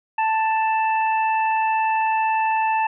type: harmonic tone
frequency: 882 Hz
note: A5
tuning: 4 cents sharp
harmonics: 1 / 2 / 3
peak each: -18 / -30 / -28 dBFS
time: 0.18-2.87 s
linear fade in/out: 5 ms
effects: none